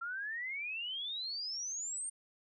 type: exponential sweep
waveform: sine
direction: up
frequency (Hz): 1354 to 8900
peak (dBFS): -37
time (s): 0.01-2.1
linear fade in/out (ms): 10
effects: none